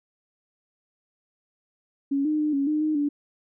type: tone with pitch steps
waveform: sine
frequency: 278 / 305.4 / 302.3 / 277.9 / 304.1 / 308.5 / 289.7 Hz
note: C#4 / D#4 / D#4 / C#4 / D#4 / D#4 / D4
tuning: +5 / -32 / -50 / +4 / -40 / -15 / -24 cents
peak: -21 dBFS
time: 2.11-3.09 s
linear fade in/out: 10 ms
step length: 140 ms
effects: none